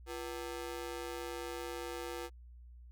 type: ring-modulated tone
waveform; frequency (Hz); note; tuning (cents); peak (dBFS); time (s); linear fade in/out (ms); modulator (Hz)
sawtooth; 416.1; G#4; +3; -33; 0.06-2.3; 50; 68.9
effects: added 60 Hz sine -51 dBFS peak until 2.91 s